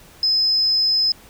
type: tone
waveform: sine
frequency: 5100 Hz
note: D#8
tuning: 42 cents sharp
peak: -14 dBFS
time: 0.23-1.12 s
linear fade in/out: 2 ms
effects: tanh soft clip ceiling -10 dBFS + pink hiss -47 dBFS RMS until 1.29 s